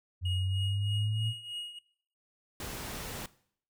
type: exponential sweep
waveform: sine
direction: up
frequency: 89.4 to 112.4 Hz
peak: -28 dBFS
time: 0.21-1.34 s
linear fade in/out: 50 ms
type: tone with tremolo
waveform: triangle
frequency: 2879 Hz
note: F#7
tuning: 48 cents flat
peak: -32 dBFS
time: 0.25-1.79 s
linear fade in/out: 5 ms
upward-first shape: triangle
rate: 3.2 Hz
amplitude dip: 80%
type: noise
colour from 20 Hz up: pink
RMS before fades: -40 dBFS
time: 2.6-3.26 s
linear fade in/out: 2 ms
effects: noise-tail reverb RT60 0.6 s tail -19 dB re dry